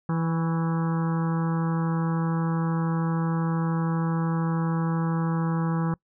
harmonic tone with a mistuned harmonic, 164.81 Hz, E3, in tune, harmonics 1 / 2 / 3 / 5 / 6 / 7 / 8 / 9 / 10, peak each -23 / -34 / -37 / -38 / -39 / -39 / -40 / -46 / -46 dBFS, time 0.09-5.94 s, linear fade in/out 2 ms, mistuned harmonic 7, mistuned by -44 cents, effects noise-tail reverb RT60 0.1 s tail -24 dB re dry

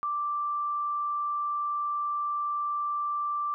sine tone, 1174.7 Hz, D6, in tune, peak -27 dBFS, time 0.03-3.54 s, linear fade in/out 0 ms, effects none

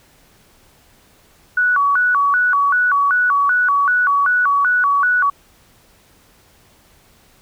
sine tone with vibrato, 1291 Hz, E6, 37 cents flat, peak -12 dBFS, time 1.57-5.3 s, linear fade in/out 5 ms, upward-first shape square, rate 2.6 Hz, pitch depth 230 cents each way, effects pink hiss -52 dBFS RMS until 7.41 s

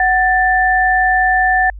sine tone pair together, 744 / 1769.5 Hz, F#5 / A6, +9 / +9 cents, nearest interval octave + minor third, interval 1500 cents, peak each -13 dBFS, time 0-1.7 s, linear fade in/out 2 ms, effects added 50 Hz sine -28 dBFS peak until 1.79 s

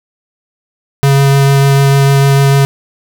square tone with vibrato, 138.4 Hz, C#3, 2 cents flat, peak -6 dBFS, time 1.03-2.65 s, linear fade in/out 0 ms, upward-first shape sine, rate 6.7 Hz, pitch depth 9 cents each way, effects 7-bit

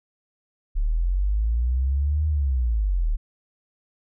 sine linear two-way sweep, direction up then down, 34.89 to 77.78 to 34.89 Hz, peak -19 dBFS, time 0.75-3.17 s, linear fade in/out 20 ms, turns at 2.27 s, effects none

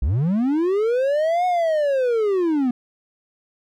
triangle linear two-way sweep, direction up then down, 52.5 to 734 to 238 Hz, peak -15 dBFS, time 0.02-2.71 s, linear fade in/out 5 ms, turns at 1.46 s, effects none

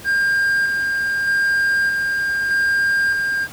triangle tone with tremolo, 1602 Hz, G6, 37 cents sharp, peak -13 dBFS, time 0.04-3.48 s, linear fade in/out 50 ms, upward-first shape square, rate 0.81 Hz, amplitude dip 30%, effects pink hiss -38 dBFS RMS until 3.52 s + high-pass 60 Hz 12 dB/octave

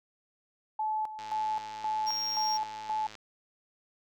sine tone with tremolo, 864 Hz, A5, 32 cents flat, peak -28 dBFS, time 0.79-3.07 s, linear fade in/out 5 ms, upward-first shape square, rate 1.9 Hz, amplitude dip 70%
click train, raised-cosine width 0.2 ms, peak -29 dBFS, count 211, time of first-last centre 1.19-3.153 s, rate 107 Hz
triangle tone, 5580 Hz, F8, 2 cents flat, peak -29 dBFS, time 2.06-2.58 s, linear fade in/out 20 ms
effects none

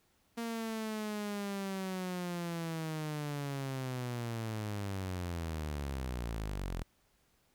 sawtooth linear sweep, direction down, 233.1 to 41.2 Hz, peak -32 dBFS, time 0.37-6.83 s, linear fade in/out 10 ms, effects pink hiss -72 dBFS RMS until 7.54 s

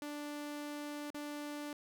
sawtooth tone with dropouts, 293.7 Hz, D4, in tune, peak -37 dBFS, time 0.02-1.73 s, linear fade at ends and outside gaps 1 ms, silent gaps 1.104-1.145 s, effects none

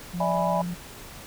sine tone with vibrato, 175.7 Hz, F3, 11 cents sharp, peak -28 dBFS, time 0.13-0.75 s, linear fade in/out 20 ms, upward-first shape square, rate 20 Hz, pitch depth 30 cents each way
sine chord, E dominant seventh, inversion third, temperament equal with one note detuned, 587.3 / 653.6 / 830.6 / 987.8 Hz, D5 / E5 / G#5 / B5, 0 / -15 / 0 / 0 cents, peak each -28 dBFS, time 0.2-0.62 s, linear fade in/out 5 ms
effects pink hiss -43 dBFS RMS until 1.26 s

